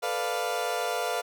30% pulse chord, B half-diminished seventh, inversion third, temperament equal, 440 / 493.9 / 587.3 / 698.5 Hz, A4 / B4 / D5 / F5, 0 / 0 / 0 / 0 cents, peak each -33 / -30 / -33 / -28 dBFS, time 0.02-1.22 s, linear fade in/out 20 ms, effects none

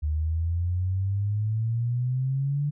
sine exponential sweep, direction up, 74.6 to 147.5 Hz, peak -23 dBFS, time 0.02-2.71 s, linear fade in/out 20 ms, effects none

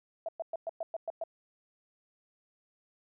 sine tone bursts, 659.3 Hz, E5, in tune, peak -32 dBFS, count 8, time 0.26-1.238 s, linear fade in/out 2 ms, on 26 ms, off 110 ms, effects none

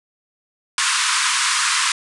pink band-pass noise, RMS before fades -19 dBFS, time 0.78-1.92 s, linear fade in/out 2 ms, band 970 to 10000 Hz, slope 96 dB/octave, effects none

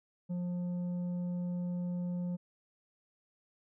sine tone with tanh clipping, 177.2 Hz, F3, 25 cents sharp, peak -34 dBFS, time 0.29-2.37 s, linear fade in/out 20 ms, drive 6 dB, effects none

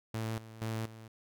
sawtooth tone with tremolo, 111.5 Hz, A2, 23 cents sharp, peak -30 dBFS, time 0.14-1.08 s, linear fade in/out 5 ms, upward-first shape square, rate 2.1 Hz, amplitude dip 80%, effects none

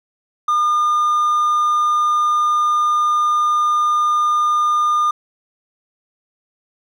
triangle tone with hard clipping, 1211 Hz, D#6, 47 cents flat, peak -14 dBFS, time 0.48-5.11 s, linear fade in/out 5 ms, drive 5 dB, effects none

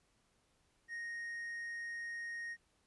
triangle tone, 1864.7 Hz, A#6, in tune, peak -39 dBFS, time 0.88-2.57 s, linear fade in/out 50 ms, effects pink hiss -75 dBFS RMS until 2.86 s + resampled to 24000 Hz

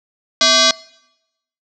sine tone with frequency modulation, 252.3 Hz, B3, 37 cents sharp, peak -9 dBFS, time 0.41-0.71 s, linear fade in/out 2 ms, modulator 903 Hz, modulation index 5.9, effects noise-tail reverb RT60 0.9 s tail -23 dB re dry

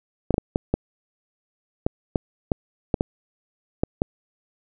clicks, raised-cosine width 2 ms, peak -6 dBFS, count 12, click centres 0.307 / 0.342 / 0.381 / 0.559 / 0.74 / 1.865 / 2.158 / 2.518 / 2.942 / 3.009 / 3.835 / 4.019 s, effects none

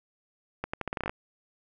accelerating click train, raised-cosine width 0.5 ms, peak -16 dBFS, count 11, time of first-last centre 0.64-1.095 s, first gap 95 ms, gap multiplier 0.82, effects none

